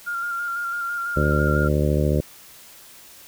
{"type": "tone with vibrato", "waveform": "sine", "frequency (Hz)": 1396.9, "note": "F6", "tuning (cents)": 0, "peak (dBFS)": -24, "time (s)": [0.06, 1.69], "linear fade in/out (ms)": 20, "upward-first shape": "square", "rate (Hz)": 6, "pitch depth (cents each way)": 22}
{"type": "harmonic tone", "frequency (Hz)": 74, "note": "D2", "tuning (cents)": 14, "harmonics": [1, 2, 3, 4, 5, 6, 7, 8], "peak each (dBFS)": [-22, -22, -27, -29, -27, -31, -28, -30], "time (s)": [1.16, 2.21], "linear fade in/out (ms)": 10}
{"effects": ["white hiss -46 dBFS RMS until 3.27 s"]}